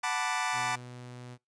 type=chord; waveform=25% pulse; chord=B minor seventh; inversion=second; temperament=equal; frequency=740 / 880 / 987.8 / 1174.7 Hz; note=F#5 / A5 / B5 / D6; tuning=0 / 0 / 0 / 0 cents; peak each=-31 dBFS; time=0.03-0.76 s; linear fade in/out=10 ms
type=tone; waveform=sawtooth; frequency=123.47 Hz; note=B2; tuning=in tune; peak=-39 dBFS; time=0.52-1.38 s; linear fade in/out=50 ms
effects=noise-tail reverb RT60 0.2 s tail -24 dB re dry + resampled to 22050 Hz